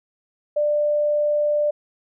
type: tone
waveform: sine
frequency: 593 Hz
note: D5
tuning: 17 cents sharp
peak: -17 dBFS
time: 0.56-1.71 s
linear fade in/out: 10 ms
effects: none